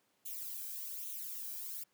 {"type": "noise with flanger", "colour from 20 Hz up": "violet", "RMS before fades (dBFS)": -43, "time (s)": [0.25, 1.84], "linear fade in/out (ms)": 10, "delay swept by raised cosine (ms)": [0.29, 1.29], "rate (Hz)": 1.2, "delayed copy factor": 0.7, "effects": ["pink hiss -75 dBFS RMS until 1.93 s", "high-pass 200 Hz 12 dB/octave"]}